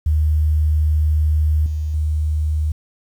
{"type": "tone with level steps", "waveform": "sine", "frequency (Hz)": 76.7, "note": "D#2", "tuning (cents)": -24, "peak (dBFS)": [-13, -19, -16], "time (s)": [0.06, 2.72], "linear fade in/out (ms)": 5, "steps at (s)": [1.66, 1.94], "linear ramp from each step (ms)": 2, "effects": ["8-bit"]}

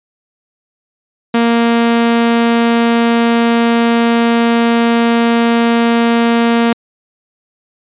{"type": "tone", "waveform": "sawtooth", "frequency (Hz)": 233.1, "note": "A#3", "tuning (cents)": 0, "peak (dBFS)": -5, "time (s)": [1.34, 6.73], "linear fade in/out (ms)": 5, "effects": ["resampled to 8000 Hz"]}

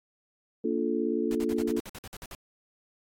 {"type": "chord", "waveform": "sine", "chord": "Bb major seventh", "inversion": "none", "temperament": "just", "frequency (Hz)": [233.1, 291.4, 349.6, 437], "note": ["Bb3", "D4", "F4", "A4"], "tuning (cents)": [0, -13, 2, -12], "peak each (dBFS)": -31, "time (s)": [0.64, 1.8], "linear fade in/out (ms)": 5}
{"type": "noise bursts", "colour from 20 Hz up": "pink", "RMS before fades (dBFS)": -42, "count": 12, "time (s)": [1.31, 2.349], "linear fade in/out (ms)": 0, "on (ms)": 38, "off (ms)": 53}
{"effects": ["AAC 48 kbps"]}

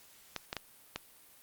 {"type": "clicks", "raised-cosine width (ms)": 0.2, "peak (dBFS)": -18, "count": 4, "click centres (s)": [0.363, 0.529, 0.567, 0.96], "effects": ["white hiss -59 dBFS RMS until 1.42 s", "Opus 48 kbps"]}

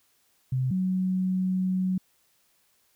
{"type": "tone pair in turn", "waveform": "sine", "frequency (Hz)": [129.4, 185.88], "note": ["C3", "F#3"], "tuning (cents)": [-19, 8], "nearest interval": "tritone", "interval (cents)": 627, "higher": "second", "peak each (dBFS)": -23, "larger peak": "neither", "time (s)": [[0.52, 0.71], [0.71, 1.98]], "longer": "second", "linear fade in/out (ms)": 5, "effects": ["white hiss -67 dBFS RMS until 2.95 s"]}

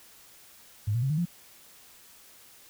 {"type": "tone with pitch steps", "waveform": "sine", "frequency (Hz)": [104.3, 118.43, 134.48, 152.7, 173.4], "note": ["G#2", "A#2", "C3", "D#3", "F3"], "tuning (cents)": [8, 28, 48, -32, -12], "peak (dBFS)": -24, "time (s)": [0.87, 1.255], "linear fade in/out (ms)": 10, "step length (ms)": 77, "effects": ["white hiss -54 dBFS RMS until 2.69 s"]}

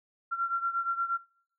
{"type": "beating tone pair", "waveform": "sine", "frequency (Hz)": [1367, 1375.5], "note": ["F6", "F6"], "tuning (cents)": [-37, -27], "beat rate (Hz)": 8.5, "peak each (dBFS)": [-29, -33], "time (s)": [0.31, 1.18], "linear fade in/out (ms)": 20, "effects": ["noise-tail reverb RT60 0.6 s tail -24 dB re dry"]}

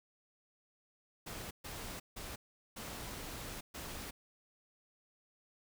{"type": "noise bursts at uneven times", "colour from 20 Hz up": "pink", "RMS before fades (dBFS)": -45, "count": 5, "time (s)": [[1.26, 1.51], [1.64, 2], [2.16, 2.36], [2.76, 3.61], [3.74, 4.11]], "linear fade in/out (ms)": 10, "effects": []}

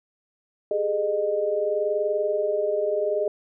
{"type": "tone cluster", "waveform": "sine", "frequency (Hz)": [402.7, 423.4, 612], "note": ["G4", "G#4", "D#5"], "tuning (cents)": [47, 33, -29], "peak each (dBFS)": [-29, -26, -24], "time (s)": [0.71, 3.28], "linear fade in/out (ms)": 2, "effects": []}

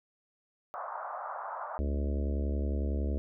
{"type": "band-pass noise", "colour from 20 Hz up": "white", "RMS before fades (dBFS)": -39, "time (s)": [0.74, 1.78], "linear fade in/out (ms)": 0, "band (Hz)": [600, 1300], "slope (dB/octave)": 48}
{"type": "harmonic tone", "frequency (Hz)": 70.9, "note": "C#2", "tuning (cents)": 40, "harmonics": [1, 3, 4, 5, 6, 7, 8, 9], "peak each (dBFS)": [-29, -39, -41, -43, -45, -46, -47, -48], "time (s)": [1.79, 3.18], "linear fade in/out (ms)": 0}
{"effects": []}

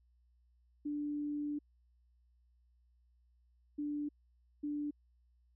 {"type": "tone bursts at uneven times", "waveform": "sine", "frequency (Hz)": 293.7, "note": "D4", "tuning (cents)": 0, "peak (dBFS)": -35, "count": 3, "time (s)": [[0.85, 1.59], [3.78, 4.09], [4.63, 4.91]], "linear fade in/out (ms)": 10, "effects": ["added 60 Hz sine -67 dBFS peak until 5.55 s"]}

